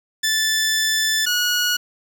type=tone pair in turn; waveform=15% pulse; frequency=1755 / 1454.6 Hz; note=A6 / F#6; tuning=-5 / -30 cents; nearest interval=minor third; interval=325 cents; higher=first; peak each=-11 / -11 dBFS; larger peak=neither; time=0.23-1.26 / 1.26-1.77 s; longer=first; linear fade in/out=10 ms; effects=7-bit